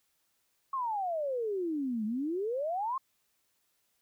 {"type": "exponential two-way sweep", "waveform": "sine", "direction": "down then up", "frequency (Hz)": [1108.7, 207.7, 1095], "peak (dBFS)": -30, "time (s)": [0.73, 2.98], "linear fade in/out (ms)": 5, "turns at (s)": 2.05, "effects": ["white hiss -75 dBFS RMS until 4.01 s"]}